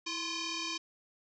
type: tone with frequency modulation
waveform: sine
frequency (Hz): 1060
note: C6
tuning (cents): +22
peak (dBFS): -34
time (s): 0.06-0.78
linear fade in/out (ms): 10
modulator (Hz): 694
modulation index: 7.1
effects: none